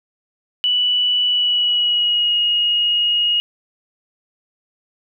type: tone with pitch glide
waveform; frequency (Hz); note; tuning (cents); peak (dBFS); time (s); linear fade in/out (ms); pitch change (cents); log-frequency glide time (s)
sine; 2960 to 2877; F#7 to F#7; 0 to -49; -14; 0.64-3.4; 0; -49; 1.25-2.39
effects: none